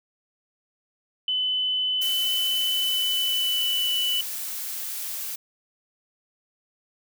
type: tone with pitch glide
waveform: sine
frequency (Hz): 3018 to 2973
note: F#7 to F#7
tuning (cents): +34 to +8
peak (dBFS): -22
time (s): 1.28-4.21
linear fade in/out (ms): 2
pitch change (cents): -26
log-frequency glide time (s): 2.58-3.86
type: noise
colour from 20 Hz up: blue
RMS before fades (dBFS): -32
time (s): 2.01-5.36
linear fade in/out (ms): 10
effects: none